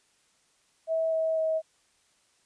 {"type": "tone with pitch steps", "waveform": "sine", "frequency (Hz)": [648, 643.2, 638.3], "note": ["E5", "E5", "D#5"], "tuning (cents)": [-30, -43, 44], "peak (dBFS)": -24, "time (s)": [0.87, 1.62], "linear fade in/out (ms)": 50, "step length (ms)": 250, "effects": ["white hiss -67 dBFS RMS until 2.45 s", "resampled to 22050 Hz"]}